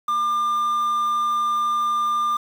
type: tone with quantisation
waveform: triangle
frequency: 1198 Hz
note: D6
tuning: 34 cents sharp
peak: -17 dBFS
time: 0.08-2.37 s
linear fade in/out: 5 ms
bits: 7
effects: none